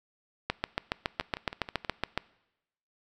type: two click trains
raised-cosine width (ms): 0.3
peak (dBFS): -11 / -22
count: 13 / 5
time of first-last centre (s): 0.5-2.176 / 1.21-1.848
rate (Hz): 7.16 / 6.27
effects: noise-tail reverb RT60 0.9 s tail -22 dB re dry